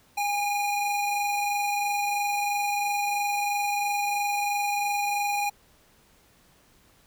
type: tone pair together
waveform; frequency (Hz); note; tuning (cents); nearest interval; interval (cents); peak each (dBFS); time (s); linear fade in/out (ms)
square; 818 / 2431; G#5 / D#7; -26 / -41; octave + perfect fifth; 1885; -26 / -33; 0.17-5.5; 10
effects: pink hiss -60 dBFS RMS until 7.06 s